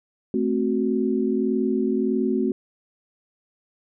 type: chord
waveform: sine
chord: F# diminished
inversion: first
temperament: equal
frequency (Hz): 220 / 261.6 / 370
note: A3 / C4 / F#4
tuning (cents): 0 / 0 / 0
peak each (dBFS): -24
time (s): 0.34-2.52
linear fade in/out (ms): 2
effects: none